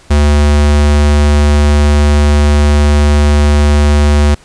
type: tone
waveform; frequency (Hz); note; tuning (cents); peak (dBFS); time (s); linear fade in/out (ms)
square; 73.42; D2; 0; -6; 0.1-4.35; 10
effects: pink hiss -42 dBFS RMS until 4.44 s + resampled to 22050 Hz